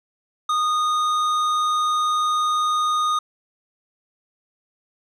sine tone with tanh clipping, 1233 Hz, D#6, 16 cents flat, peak -20 dBFS, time 0.49-3.19 s, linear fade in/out 5 ms, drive 12 dB, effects none

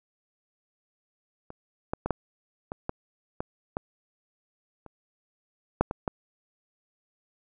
clicks, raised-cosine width 1 ms, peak -27 / -14 / -15 / -10 / -20 / -15 / -16 / -15 / -30 / -6 / -17 / -13 dBFS, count 12, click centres 1.504 / 1.935 / 2.06 / 2.107 / 2.719 / 2.894 / 3.405 / 3.769 / 4.863 / 5.81 / 5.911 / 6.078 s, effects none

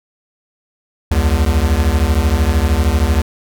square beating tone pair, 67.9 / 80.9 Hz, C#2 / E2, -35 / -32 cents, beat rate 13 Hz, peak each -15 dBFS, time 1.11-3.22 s, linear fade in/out 5 ms, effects none

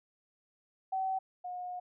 sine tone pair in turn, 762 / 721.5 Hz, G5 / F#5, -49 / -44 cents, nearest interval minor second, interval 95 cents, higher first, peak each -30 / -37 dBFS, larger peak first, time 0.92-1.19 / 1.44-1.8 s, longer second, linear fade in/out 10 ms, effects none

